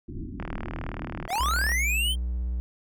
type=low-pass noise; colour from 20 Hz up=pink; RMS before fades=-35 dBFS; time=0.08-1.27 s; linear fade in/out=10 ms; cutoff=360 Hz; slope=96 dB/octave
type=click train; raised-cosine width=0.5 ms; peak=-20 dBFS; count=52; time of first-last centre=0.4-1.718 s; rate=38.7 Hz
type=linear sweep; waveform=square; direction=up; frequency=622 to 3189 Hz; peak=-25 dBFS; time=1.28-2.16 s; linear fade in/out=50 ms
type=tone with vibrato; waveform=triangle; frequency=60.7 Hz; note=B1; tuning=29 cents flat; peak=-24 dBFS; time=1.4-2.6 s; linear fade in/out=0 ms; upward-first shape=sine; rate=17 Hz; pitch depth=54 cents each way
effects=none